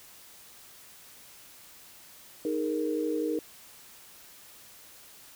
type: chord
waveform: sine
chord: D# suspended fourth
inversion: none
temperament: just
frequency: 311.1 / 414.8 / 466.7 Hz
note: D#4 / G#4 / A#4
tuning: 0 / -2 / +2 cents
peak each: -30 / -34 / -31 dBFS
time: 2.45-3.39 s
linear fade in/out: 2 ms
effects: white hiss -52 dBFS RMS until 5.35 s